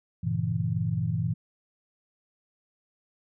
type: chord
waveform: sine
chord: G diminished seventh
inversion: none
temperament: equal with one note detuned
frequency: 98 / 116.54 / 140.44 / 164.81 Hz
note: G2 / Bb2 / Db3 / Fb3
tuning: 0 / 0 / +23 / 0 cents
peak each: -32 / -29 / -34 / -29 dBFS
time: 0.23-1.34 s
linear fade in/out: 10 ms
effects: none